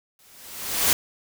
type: noise with exponential growth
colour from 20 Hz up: white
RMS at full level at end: -17 dBFS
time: 0.19-0.93 s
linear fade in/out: 1 ms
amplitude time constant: 160 ms
effects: none